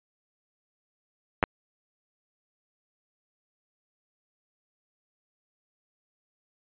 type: clicks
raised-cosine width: 0.5 ms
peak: -6 dBFS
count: 2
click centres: 1.428 / 1.438 s
effects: resampled to 8000 Hz